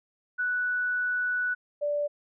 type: tone pair in turn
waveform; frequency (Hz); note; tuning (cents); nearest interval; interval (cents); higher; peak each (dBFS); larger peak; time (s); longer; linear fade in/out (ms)
sine; 1480 / 584.8; F#6 / D5; 0 / -7; octave + major third; 1607; first; -25; neither; 0.38-1.55 / 1.81-2.08; first; 20
effects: none